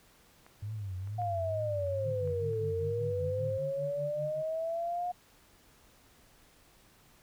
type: clicks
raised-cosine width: 0.5 ms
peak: -38 / -42 / -39 / -47 / -42 / -47 dBFS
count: 6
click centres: 0.465 / 1.074 / 1.218 / 1.869 / 2.275 / 2.533 s
type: tone with vibrato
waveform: sine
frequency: 100 Hz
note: G2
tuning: 35 cents sharp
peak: -35 dBFS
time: 0.62-3.58 s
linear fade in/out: 10 ms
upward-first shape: triangle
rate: 2.2 Hz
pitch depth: 180 cents each way
type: exponential two-way sweep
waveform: sine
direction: down then up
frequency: 720 to 440 to 720 Hz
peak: -31 dBFS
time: 1.18-5.12 s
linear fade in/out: 10 ms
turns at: 2.59 s
type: tone with tremolo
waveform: sine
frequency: 146.83 Hz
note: D3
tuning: in tune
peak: -36 dBFS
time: 2.03-4.43 s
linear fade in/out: 50 ms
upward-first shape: sine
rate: 5.1 Hz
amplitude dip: 95%
effects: pink hiss -62 dBFS RMS until 7.22 s